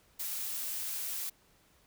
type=noise; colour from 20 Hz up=blue; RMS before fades=-37 dBFS; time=0.19-1.3 s; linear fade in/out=10 ms; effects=pink hiss -66 dBFS RMS until 1.86 s